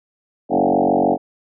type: tone with frequency modulation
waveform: sine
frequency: 503 Hz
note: B4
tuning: 32 cents sharp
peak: -13 dBFS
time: 0.49-1.18 s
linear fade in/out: 50 ms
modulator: 46.6 Hz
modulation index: 6.1
effects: none